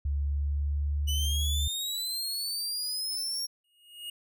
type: tone with pitch glide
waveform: sine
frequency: 71.2 to 73.58 Hz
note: C#2 to D2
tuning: +47 to +4 cents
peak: -26 dBFS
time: 0.05-1.68 s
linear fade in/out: 5 ms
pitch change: +57 cents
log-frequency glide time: 0.17-1.5 s
type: linear sweep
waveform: sawtooth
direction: up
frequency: 2952 to 5588 Hz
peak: -28 dBFS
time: 1.07-3.47 s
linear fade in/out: 20 ms
type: tone with exponential growth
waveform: square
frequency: 2867 Hz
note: F7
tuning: 45 cents sharp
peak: -35 dBFS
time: 3.64-4.1 s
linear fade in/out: 5 ms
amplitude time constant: 99 ms
effects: none